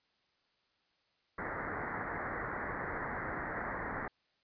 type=low-pass noise; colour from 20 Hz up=white; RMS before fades=-39 dBFS; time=1.38-4.08 s; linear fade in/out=5 ms; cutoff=2000 Hz; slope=96 dB/octave; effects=white hiss -75 dBFS RMS until 4.43 s + resampled to 11025 Hz